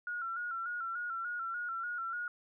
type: tone with vibrato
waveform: sine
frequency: 1396.9 Hz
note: F6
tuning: in tune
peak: -35 dBFS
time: 0.07-2.28 s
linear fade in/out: 2 ms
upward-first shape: square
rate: 3.4 Hz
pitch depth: 55 cents each way
effects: none